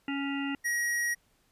harmonic tone, 278.6 Hz, C#4, 9 cents sharp, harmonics 1 / 3 / 5 / 7 / 9 / 10, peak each -31 / -42 / -42 / -40 / -47 / -40 dBFS, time 0.08-0.55 s, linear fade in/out 2 ms
square tone, 1900 Hz, A#6, 33 cents sharp, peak -28 dBFS, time 0.64-1.15 s, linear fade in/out 20 ms
effects pink hiss -69 dBFS RMS until 1.51 s + resampled to 32000 Hz

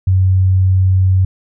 sine tone, 93.8 Hz, F#2, 24 cents sharp, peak -8 dBFS, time 0.07-1.25 s, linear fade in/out 5 ms, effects none

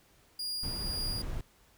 40% pulse tone with tremolo, 4842 Hz, D#8, 48 cents flat, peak -32 dBFS, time 0.39-1.22 s, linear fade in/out 5 ms, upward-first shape sine, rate 2 Hz, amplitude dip 30%
brown noise, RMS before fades -37 dBFS, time 0.63-1.41 s, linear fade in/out 2 ms
effects pink hiss -64 dBFS RMS until 1.77 s

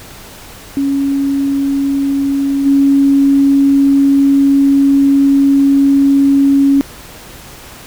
sine tone with level steps, 277.2 Hz, C#4, in tune, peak -11 / -6 dBFS, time 0.77-6.81 s, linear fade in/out 0 ms, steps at 2.65 s, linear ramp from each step 20 ms, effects pink hiss -34 dBFS RMS until 7.86 s

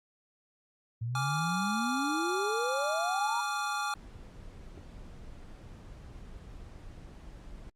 sine exponential sweep, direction up, 111.6 to 968 Hz, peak -31 dBFS, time 1.01-3.41 s, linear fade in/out 10 ms
square chord, D diminished, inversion second, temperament equal with one note detuned, 830.6 / 1167.9 / 1396.9 Hz, Ab5 / D6 / F6, 0 / -10 / 0 cents, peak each -36 dBFS, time 1.15-3.94 s, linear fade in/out 2 ms
brown noise, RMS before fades -47 dBFS, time 3.95-7.7 s, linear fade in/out 5 ms
clicks, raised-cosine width 2 ms, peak -38 dBFS, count 2, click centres 4.776 / 4.779 s
effects low-pass 10000 Hz 12 dB/octave + Opus 48 kbps

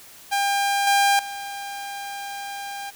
sawtooth tone with level steps, 800 Hz, G5, 35 cents sharp, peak -16 / -12 / -27 dBFS, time 0.31-2.91 s, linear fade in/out 20 ms, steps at 0.87 / 1.19 s, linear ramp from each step 2 ms, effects white hiss -46 dBFS RMS until 2.95 s

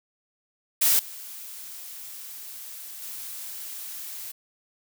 blue noise with level steps, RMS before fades -20 / -40 / -37 dBFS, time 0.81-4.32 s, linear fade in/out 10 ms, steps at 0.99 / 3.02 s, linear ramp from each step 2 ms, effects none

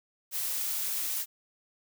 blue noise, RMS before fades -32 dBFS, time 0.31-1.26 s, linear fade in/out 50 ms, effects none

